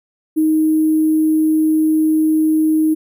sine tone with sample-and-hold, 312.8 Hz, D#4, 9 cents sharp, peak -11 dBFS, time 0.36-2.95 s, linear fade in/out 20 ms, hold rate 11025 Hz, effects none

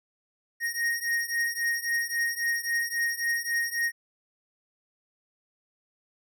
square beating tone pair, 1864.7 / 1868.4 Hz, A#6 / A#6, 0 / +3 cents, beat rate 3.7 Hz, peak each -29 / -31 dBFS, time 0.6-3.92 s, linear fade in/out 50 ms, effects none

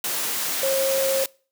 sine tone in noise, 538 Hz, C5, 48 cents sharp, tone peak -20 dBFS, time 0.63-1.24 s, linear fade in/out 2 ms, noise white, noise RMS -26 dBFS, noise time 0.04-1.26 s, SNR +3 dB, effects noise-tail reverb RT60 0.4 s tail -25 dB re dry + high-pass 200 Hz 12 dB/octave

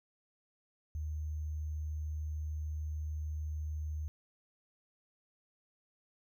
sine tone with sample-and-hold, 76.7 Hz, D#2, 24 cents flat, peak -35 dBFS, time 0.95-4.08 s, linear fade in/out 0 ms, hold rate 6300 Hz, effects none

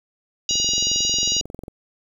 harmonic tone, 956 Hz, A#5, 43 cents sharp, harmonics 3 / 4 / 5 / 6 / 7, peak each -25 / -25 / -25 / -25 / -25 dBFS, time 0.49-1.41 s, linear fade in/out 2 ms
click train, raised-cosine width 2 ms, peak -21 dBFS, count 27, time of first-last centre 0.51-1.681 s, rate 22.2 Hz
effects 8-bit

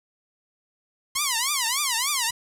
5% pulse tone with vibrato, 1039 Hz, C6, 12 cents flat, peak -10 dBFS, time 1.15-2.31 s, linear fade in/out 10 ms, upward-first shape triangle, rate 3.4 Hz, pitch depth 280 cents each way, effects low-pass 12000 Hz 12 dB/octave + 7-bit

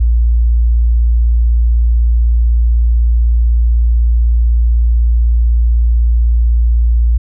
sine tone, 58 Hz, A#1, 8 cents flat, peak -7 dBFS, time 0-7.18 s, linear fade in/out 10 ms, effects none

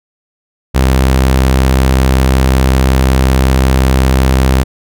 sawtooth tone, 65.41 Hz, C2, in tune, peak -3 dBFS, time 0.74-4.64 s, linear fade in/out 20 ms, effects none

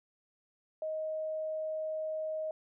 sine tone, 627 Hz, D#5, 13 cents sharp, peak -33 dBFS, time 0.82-2.51 s, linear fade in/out 2 ms, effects none

